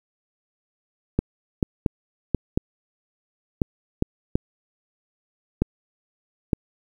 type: clicks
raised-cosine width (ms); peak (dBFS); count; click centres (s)
3; -6; 10; 1.19 / 1.628 / 1.862 / 2.347 / 2.575 / 3.618 / 4.024 / 4.355 / 5.62 / 6.532
effects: 8-bit

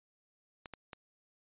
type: clicks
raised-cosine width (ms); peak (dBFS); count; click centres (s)
0.3; -28; 3; 0.658 / 0.737 / 0.932
effects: resampled to 8000 Hz

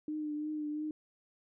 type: tone with vibrato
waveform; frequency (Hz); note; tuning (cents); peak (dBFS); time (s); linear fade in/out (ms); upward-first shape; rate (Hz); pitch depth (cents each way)
sine; 302.3; D#4; -50; -34; 0.08-0.91; 2; triangle; 2.9; 32
effects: none

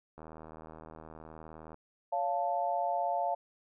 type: click train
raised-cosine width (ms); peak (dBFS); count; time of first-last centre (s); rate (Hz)
1; -34; 125; 0.18-1.744; 79.3
type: chord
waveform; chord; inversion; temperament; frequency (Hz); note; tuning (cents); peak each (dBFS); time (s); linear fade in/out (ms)
sine; Db augmented; none; equal with one note detuned; 562.8 / 698.5 / 880; Db5 / F5 / A5; +26 / 0 / 0; -36 / -31 / -34; 2.12-3.35; 10
effects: none

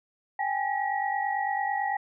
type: tone cluster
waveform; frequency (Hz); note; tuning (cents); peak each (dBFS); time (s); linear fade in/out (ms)
sine; 790 / 839 / 1914; G5 / G#5 / A#6; +13 / +17 / +45; -29 / -30 / -32; 0.39-1.97; 5
effects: none

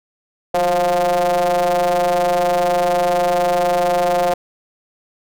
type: ring-modulated tone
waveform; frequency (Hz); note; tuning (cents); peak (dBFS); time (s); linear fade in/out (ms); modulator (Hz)
square; 86.7; F2; -12; -12; 0.54-4.34; 5; 619
effects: none

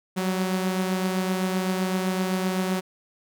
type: beating tone pair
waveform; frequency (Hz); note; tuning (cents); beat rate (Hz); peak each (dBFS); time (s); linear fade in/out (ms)
sawtooth; 185.6 / 193.4; F#3 / G3; +6 / -23; 7.8; -20 / -28; 0.16-2.81; 20
effects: none

